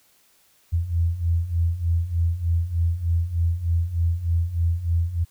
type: beating tone pair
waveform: sine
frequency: 82.41 / 85.71 Hz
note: E2 / F2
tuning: 0 / -32 cents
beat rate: 3.3 Hz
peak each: -25 / -21 dBFS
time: 0.72-5.25 s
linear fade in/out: 20 ms
effects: white hiss -60 dBFS RMS until 5.3 s